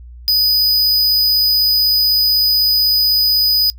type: tone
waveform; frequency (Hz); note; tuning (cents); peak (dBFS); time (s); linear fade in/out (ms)
square; 4978; D#8; 0; -11; 0.28-3.7; 0
effects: noise-tail reverb RT60 0.1 s tail -24 dB re dry + added 60 Hz sine -33 dBFS peak until 3.78 s